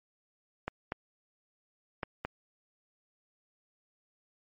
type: clicks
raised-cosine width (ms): 0.5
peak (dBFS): -18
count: 4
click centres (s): 0.68 / 0.921 / 2.032 / 2.25
effects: MP3 32 kbps